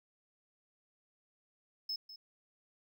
triangle tone with echo, 5200 Hz, E8, 24 cents flat, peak -34 dBFS, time 1.89-1.96 s, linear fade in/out 5 ms, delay 200 ms, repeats 1, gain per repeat -13 dB, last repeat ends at 2.16 s, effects none

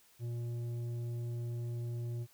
sine tone with tanh clipping, 118.8 Hz, A#2, 33 cents sharp, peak -37 dBFS, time 0.19-2.27 s, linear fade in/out 50 ms, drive 8 dB, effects white hiss -65 dBFS RMS until 2.33 s

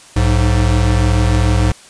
square tone pair together, 61 / 103.91 Hz, B1 / G#2, -21 / +1 cents, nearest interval major sixth, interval 922 cents, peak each -14 dBFS, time 0.16-1.72 s, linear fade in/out 5 ms, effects white hiss -41 dBFS RMS until 1.89 s + resampled to 22050 Hz

